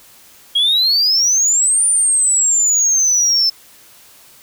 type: exponential two-way sweep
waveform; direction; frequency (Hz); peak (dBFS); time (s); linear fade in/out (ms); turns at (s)
sine; up then down; 3251 to 9290 to 5260; -9; 0.55-3.5; 10; 1.85
effects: tanh soft clip ceiling -9 dBFS + white hiss -45 dBFS RMS until 4.42 s